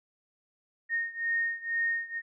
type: beating tone pair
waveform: sine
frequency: 1847 / 1849.1 Hz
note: A#6 / A#6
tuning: -16 / -15 cents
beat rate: 2.1 Hz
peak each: -30 / -32 dBFS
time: 0.89-2.22 s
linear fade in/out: 50 ms
effects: none